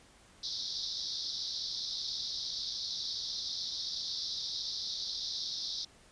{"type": "band-pass noise", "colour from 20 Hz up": "pink", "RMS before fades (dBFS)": -38, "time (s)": [0.43, 5.85], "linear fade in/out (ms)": 5, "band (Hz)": [3600, 5600], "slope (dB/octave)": 96, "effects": ["pink hiss -60 dBFS RMS until 6.11 s", "resampled to 22050 Hz"]}